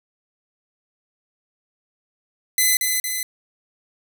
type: tone with echo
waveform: 5% pulse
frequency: 2022 Hz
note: B6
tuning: 40 cents sharp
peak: -5 dBFS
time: 2.58-2.77 s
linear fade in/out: 2 ms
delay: 230 ms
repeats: 2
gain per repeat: -4 dB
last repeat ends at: 3.23 s
effects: none